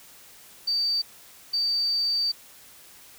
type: tone bursts at uneven times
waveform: sine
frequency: 4622 Hz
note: D8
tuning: 28 cents flat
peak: -22 dBFS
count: 2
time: 0.67-1.02 / 1.53-2.32 s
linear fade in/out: 10 ms
effects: white hiss -50 dBFS RMS until 3.18 s